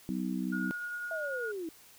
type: harmonic tone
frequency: 63 Hz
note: B1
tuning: 35 cents sharp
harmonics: 3 / 4 / 5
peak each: -34 / -35 / -38 dBFS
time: 0.09-0.71 s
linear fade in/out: 0 ms
type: tone with tremolo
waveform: sine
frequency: 1440 Hz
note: F#6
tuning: 47 cents flat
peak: -34 dBFS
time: 0.52-1.52 s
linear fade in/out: 10 ms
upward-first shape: triangle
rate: 10 Hz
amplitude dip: 30%
type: linear sweep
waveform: sine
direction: down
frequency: 666 to 311.1 Hz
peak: -35 dBFS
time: 1.11-1.69 s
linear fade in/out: 2 ms
effects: white hiss -57 dBFS RMS until 1.98 s